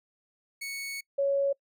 sawtooth / sine tone pair in turn, 2217 / 556.3 Hz, C#7 / C#5, 0 / +6 cents, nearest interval 2 octaves, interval 2394 cents, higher first, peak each -31 / -23 dBFS, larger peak second, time 0.61-1.01 / 1.18-1.53 s, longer first, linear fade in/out 10 ms, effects noise-tail reverb RT60 0.1 s tail -25 dB re dry

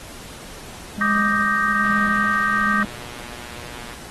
triangle tone with tremolo, 207 Hz, G#3, 5 cents flat, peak -19 dBFS, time 0.98-2.85 s, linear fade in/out 2 ms, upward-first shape triangle, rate 1.2 Hz, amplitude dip 75%
sine chord, Eb major seventh, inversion third, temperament equal, 1174.7 / 1244.5 / 1568 / 1864.7 Hz, D6 / Eb6 / G6 / Bb6, 0 / 0 / 0 / 0 cents, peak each -24 / -23 / -22 / -23 dBFS, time 1.01-2.83 s, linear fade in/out 2 ms
click train, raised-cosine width 0.3 ms, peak -22 dBFS, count 253, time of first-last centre 1.84-3.94 s, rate 120 Hz
effects pink hiss -39 dBFS RMS until 4.1 s + AAC 32 kbps

